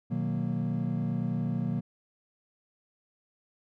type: chord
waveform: triangle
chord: B major seventh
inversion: none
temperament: equal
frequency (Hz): 123.47 / 155.56 / 185 / 233.1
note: B2 / D#3 / F#3 / A#3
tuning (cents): 0 / 0 / 0 / 0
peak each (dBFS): -31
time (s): 0.1-1.81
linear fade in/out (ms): 20
effects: tanh soft clip ceiling -17 dBFS